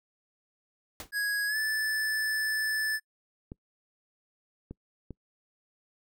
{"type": "noise with exponential decay", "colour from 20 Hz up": "pink", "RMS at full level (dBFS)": -35, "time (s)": [1, 1.11], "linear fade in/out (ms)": 1, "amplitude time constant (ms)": 23}
{"type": "tone with pitch glide", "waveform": "square", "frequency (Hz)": [1661.2, 1746.8], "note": ["G#6", "A6"], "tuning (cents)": [0, -13], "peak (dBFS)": -28, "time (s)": [1.12, 3], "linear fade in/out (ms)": 50, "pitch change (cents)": 87, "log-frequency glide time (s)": [1.47, 1.57]}
{"type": "clicks", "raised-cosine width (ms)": 3, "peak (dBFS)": -27, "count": 3, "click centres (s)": [3.519, 4.71, 5.107]}
{"effects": ["noise-tail reverb RT60 0.1 s tail -26 dB re dry"]}